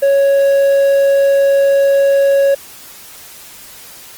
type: tone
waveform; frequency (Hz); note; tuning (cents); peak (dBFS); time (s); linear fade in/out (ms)
triangle; 554.4; C#5; 0; -6; 0.02-2.55; 10
effects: white hiss -36 dBFS RMS until 4.17 s + Opus 24 kbps